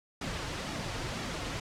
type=noise with flanger; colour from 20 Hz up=pink; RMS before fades=-36 dBFS; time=0.21-1.6 s; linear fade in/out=5 ms; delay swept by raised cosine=1.9 to 5.2 ms; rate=2 Hz; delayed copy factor=-0.55; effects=low-pass 6000 Hz 12 dB/octave